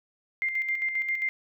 sine tone with tremolo, 2099 Hz, C7, 5 cents sharp, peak -24 dBFS, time 0.42-1.29 s, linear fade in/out 0 ms, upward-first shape square, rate 7.5 Hz, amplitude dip 50%, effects none

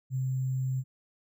sine tone with sample-and-hold, 130.81 Hz, C3, in tune, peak -27 dBFS, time 0.1-0.84 s, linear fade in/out 50 ms, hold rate 7350 Hz, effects none

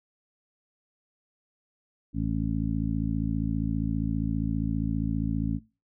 harmonic tone, 55 Hz, A1, in tune, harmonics 1 / 2 / 3 / 4 / 5, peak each -32 / -32 / -32 / -32 / -32 dBFS, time 2.13-5.6 s, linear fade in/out 50 ms, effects noise-tail reverb RT60 0.3 s tail -21 dB re dry

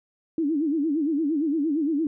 sine tone with vibrato, 303.6 Hz, D#4, 42 cents flat, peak -21 dBFS, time 0.38-2.07 s, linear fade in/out 2 ms, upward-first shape sine, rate 8.7 Hz, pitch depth 160 cents each way, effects none

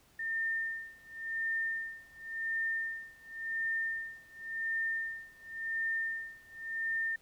sine tone with tremolo, 1810 Hz, A6, 48 cents sharp, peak -30 dBFS, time 0.19-7.16 s, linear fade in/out 5 ms, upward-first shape sine, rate 0.92 Hz, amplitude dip 95%, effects pink hiss -65 dBFS RMS until 7.21 s

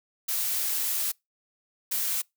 blue noise bursts at uneven times, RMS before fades -28 dBFS, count 2, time 0.28-1.12 / 1.91-2.22 s, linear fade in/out 10 ms, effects noise-tail reverb RT60 0.2 s tail -26 dB re dry

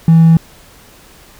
triangle tone with hard clipping, 164 Hz, E3, 9 cents flat, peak -4 dBFS, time 0.08-0.37 s, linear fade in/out 2 ms, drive 4 dB, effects pink hiss -42 dBFS RMS until 1.39 s

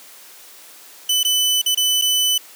sawtooth tone with dropouts, 3000 Hz, F#7, 23 cents sharp, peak -12 dBFS, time 1.09-2.38 s, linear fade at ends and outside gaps 5 ms, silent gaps 1.232-1.248 / 1.617-1.66 / 1.748-1.773 / 2.015-2.02 s, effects white hiss -43 dBFS RMS until 2.55 s + high-pass 300 Hz 12 dB/octave

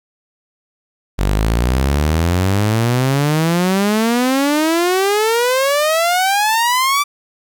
sawtooth exponential sweep, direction up, 46.91 to 1174.7 Hz, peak -9 dBFS, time 1.18-7.04 s, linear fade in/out 20 ms, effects 8-bit

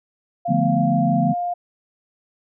sine tone with pitch glide, 695 to 704.7 Hz, F5 to F5, -9 to +15 cents, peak -21 dBFS, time 0.45-1.54 s, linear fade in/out 10 ms, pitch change +24 cents, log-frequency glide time 1.22-1.33 s
sine chord, B half-diminished seventh, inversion first, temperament equal, 146.83 / 174.61 / 220 / 246.9 Hz, D3 / F3 / A3 / B3, 0 / 0 / 0 / 0 cents, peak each -22 dBFS, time 0.48-1.34 s, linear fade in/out 20 ms
effects none

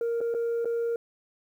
sine tone with dropouts, 466.2 Hz, A#4, in tune, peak -23 dBFS, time 0.01-0.96 s, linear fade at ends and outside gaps 2 ms, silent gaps 0.206-0.212 / 0.341-0.347 / 0.647-0.655 s, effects tanh soft clip ceiling -24 dBFS + 10-bit

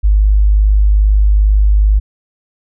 sine tone, 51.2 Hz, G#1, 24 cents flat, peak -6 dBFS, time 0.03-2 s, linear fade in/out 20 ms, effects none

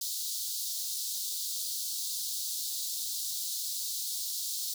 pink high-pass noise, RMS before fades -35 dBFS, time 0.01-4.74 s, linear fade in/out 5 ms, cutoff 3800 Hz, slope 48 dB/octave, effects none

